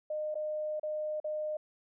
sine tone with dropouts, 611 Hz, D#5, 32 cents flat, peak -32 dBFS, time 0.1-1.57 s, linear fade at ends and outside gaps 5 ms, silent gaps 0.344-0.353 / 0.797-0.831 / 1.201-1.243 s, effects none

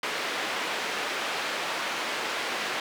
white band-pass noise, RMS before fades -31 dBFS, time 0.03-2.8 s, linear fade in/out 2 ms, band 320 to 2700 Hz, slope 12 dB/octave, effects none

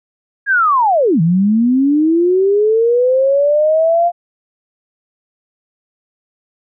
sine linear two-way sweep, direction down then up, 1661.2 to 157 to 702 Hz, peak -9 dBFS, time 0.46-4.12 s, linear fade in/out 50 ms, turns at 1.21 s, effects none

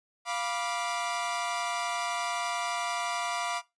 sawtooth chord, B diminished, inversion second, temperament equal with one note detuned, 698.5 / 977 / 1174.7 Hz, F5 / B5 / D6, 0 / -19 / 0 cents, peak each -30 / -32 / -31 dBFS, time 0.25-3.62 s, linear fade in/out 50 ms, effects noise-tail reverb RT60 0.2 s tail -18 dB re dry + resampled to 22050 Hz

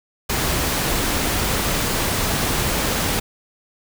pink noise, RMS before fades -21 dBFS, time 0.29-3.2 s, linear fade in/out 10 ms, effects none

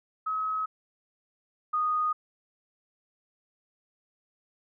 sine tone pair in turn, 1278 / 1237.3 Hz, D#6 / D#6, +46 / -10 cents, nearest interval minor second, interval 56 cents, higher first, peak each -27 / -24 dBFS, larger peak second, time 0.26-0.66 / 1.73-2.13 s, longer neither, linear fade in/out 10 ms, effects none

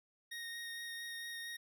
25% pulse tone with vibrato, 1862 Hz, A#6, 2 cents flat, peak -39 dBFS, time 0.31-1.57 s, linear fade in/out 10 ms, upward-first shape sine, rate 4.4 Hz, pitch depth 10 cents each way, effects none

